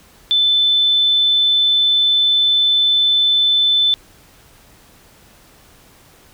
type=tone; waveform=sine; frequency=3520 Hz; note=A7; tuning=in tune; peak=-11 dBFS; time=0.31-3.94 s; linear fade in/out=0 ms; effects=pink hiss -48 dBFS RMS until 6.33 s